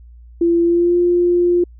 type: tone with pitch glide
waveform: sine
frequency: 340 to 351 Hz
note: F4 to F4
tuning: -46 to +9 cents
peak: -11 dBFS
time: 0.41-1.64 s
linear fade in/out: 5 ms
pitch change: +55 cents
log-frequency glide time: 0.63-0.97 s
effects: added 59 Hz sine -38 dBFS peak until 1.79 s